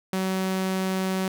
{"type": "tone", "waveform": "sawtooth", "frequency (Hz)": 188.7, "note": "F#3", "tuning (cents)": 34, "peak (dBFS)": -20, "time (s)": [0.13, 1.28], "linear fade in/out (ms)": 2, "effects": []}